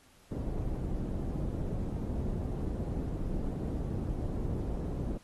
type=low-pass noise; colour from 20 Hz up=pink; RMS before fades=-34 dBFS; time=0.31-5.18 s; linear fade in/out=10 ms; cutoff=340 Hz; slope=12 dB/octave; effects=pink hiss -62 dBFS RMS until 5.23 s + AAC 32 kbps